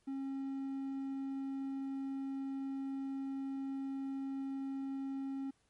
triangle tone, 271.1 Hz, C#4, 38 cents flat, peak -35 dBFS, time 0.07-5.51 s, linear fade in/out 10 ms, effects pink hiss -75 dBFS RMS until 5.69 s + MP3 48 kbps

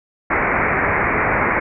white low-pass noise, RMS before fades -18 dBFS, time 0.3-1.6 s, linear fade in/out 10 ms, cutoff 2300 Hz, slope 96 dB/octave, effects none

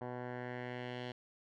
10% pulse tone with low-pass filter sweep, 123.8 Hz, B2, 5 cents sharp, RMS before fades -43 dBFS, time 0.01-1.12 s, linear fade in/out 5 ms, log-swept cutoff 1100 to 3500 Hz, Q 1.9, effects none

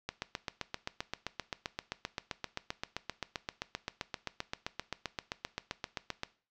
click train, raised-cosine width 0.2 ms, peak -17 dBFS, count 48, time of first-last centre 0.09-6.234 s, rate 7.65 Hz, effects noise-tail reverb RT60 0.4 s tail -18 dB re dry + low-pass 6000 Hz 12 dB/octave

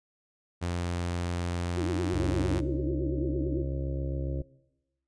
sawtooth tone with pitch glide, 87.31 to 92.5 Hz, F2 to F#2, 0 to 0 cents, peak -25 dBFS, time 0.61-2.61 s, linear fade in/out 20 ms, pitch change +100 cents, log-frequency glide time 1.83-2.36 s
sine tone with vibrato, 329.6 Hz, E4, in tune, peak -30 dBFS, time 1.76-3.63 s, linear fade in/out 20 ms, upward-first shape triangle, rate 8.9 Hz, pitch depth 240 cents each way
harmonic tone, 67.3 Hz, C2, 49 cents sharp, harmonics 1 / 2 / 4 / 5 / 6 / 7 / 8 / 9, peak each -32 / -34 / -41 / -40 / -48 / -51 / -41 / -51 dBFS, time 2.13-4.42 s, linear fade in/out 5 ms
effects noise-tail reverb RT60 1.0 s tail -21 dB re dry + resampled to 22050 Hz

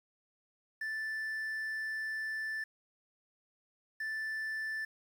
triangle tone bursts at uneven times, 1760 Hz, A6, in tune, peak -33 dBFS, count 2, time 0.81-2.64 / 4-4.85 s, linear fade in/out 5 ms, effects 10-bit

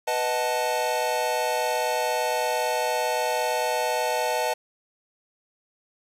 square chord, B dominant seventh, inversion none, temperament equal, 493.9 / 622.3 / 740 / 880 Hz, B4 / D#5 / F#5 / A5, 0 / 0 / 0 / 0 cents, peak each -30 / -29 / -32 / -28 dBFS, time 0.07-4.54 s, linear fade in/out 10 ms, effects resampled to 32000 Hz + 8-bit

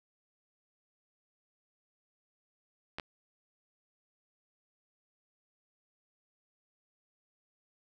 clicks, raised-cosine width 0.3 ms, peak -22 dBFS, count 2, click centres 2.985 / 2.998 s, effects none

